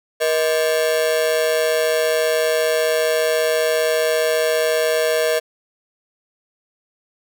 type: ring-modulated tone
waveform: 45% pulse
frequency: 554.4 Hz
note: C#5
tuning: in tune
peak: -13 dBFS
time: 0.2-5.4 s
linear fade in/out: 20 ms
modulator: 77.4 Hz
effects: none